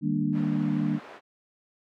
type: chord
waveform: sine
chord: Eb major seventh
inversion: none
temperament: equal with one note detuned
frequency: 155.56 / 200.1 / 233.1 / 293.7 Hz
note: Eb3 / G3 / Bb3 / D4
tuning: 0 / +36 / 0 / 0 cents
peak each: -29 dBFS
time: 0.01-1 s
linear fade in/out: 50 ms
type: band-pass noise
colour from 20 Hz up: pink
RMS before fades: -46 dBFS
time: 0.32-1.21 s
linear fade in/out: 50 ms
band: 400 to 2000 Hz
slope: 12 dB/octave
effects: none